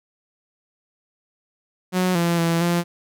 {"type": "tone with pitch steps", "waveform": "sawtooth", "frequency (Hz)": [183.3, 170.6, 167.3, 172.7], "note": ["F#3", "F3", "E3", "F3"], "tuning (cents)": [-16, -40, 26, -19], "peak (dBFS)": -14, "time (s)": [1.92, 2.84], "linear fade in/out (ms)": 50, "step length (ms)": 230, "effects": []}